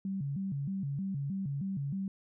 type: tone with vibrato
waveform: sine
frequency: 164.81 Hz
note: E3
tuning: in tune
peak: -32 dBFS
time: 0.05-2.08 s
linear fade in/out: 2 ms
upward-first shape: square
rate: 3.2 Hz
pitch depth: 280 cents each way
effects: none